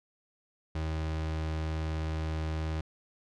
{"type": "tone", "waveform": "35% pulse", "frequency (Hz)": 78.9, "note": "D#2", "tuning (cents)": 25, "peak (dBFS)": -29, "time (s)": [0.75, 2.81], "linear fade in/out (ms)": 5, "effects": ["low-pass 5000 Hz 12 dB/octave"]}